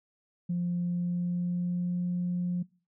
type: tone with pitch glide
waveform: sine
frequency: 175.2 to 177.44 Hz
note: F3 to F3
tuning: +6 to +28 cents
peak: -26 dBFS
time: 0.49-2.63 s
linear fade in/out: 10 ms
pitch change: +22 cents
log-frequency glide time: 0.84-2.04 s
effects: noise-tail reverb RT60 0.4 s tail -24 dB re dry + tanh soft clip ceiling -23 dBFS